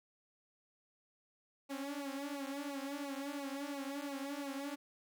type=tone with flanger; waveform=sawtooth; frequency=280 Hz; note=C#4; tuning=18 cents sharp; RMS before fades=-42 dBFS; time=1.69-4.76 s; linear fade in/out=20 ms; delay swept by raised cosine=0.58 to 6.48 ms; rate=2.9 Hz; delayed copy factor=-0.95; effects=none